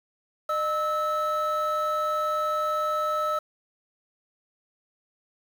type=tone pair together; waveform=triangle; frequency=609.5 / 1302 Hz; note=D#5 / E6; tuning=-36 / -22 cents; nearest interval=octave + minor second; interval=1314 cents; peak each=-26 / -23 dBFS; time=0.49-3.39 s; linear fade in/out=5 ms; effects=tanh soft clip ceiling -15 dBFS + 8-bit